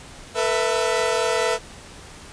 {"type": "chord", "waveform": "sawtooth", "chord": "A suspended second", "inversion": "none", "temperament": "equal with one note detuned", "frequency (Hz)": [449.5, 493.9, 659.3], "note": ["A4", "B4", "E5"], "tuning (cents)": [37, 0, 0], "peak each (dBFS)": -20, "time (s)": [0.34, 1.59], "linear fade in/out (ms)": 50, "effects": ["pink hiss -42 dBFS RMS until 2.32 s", "resampled to 22050 Hz"]}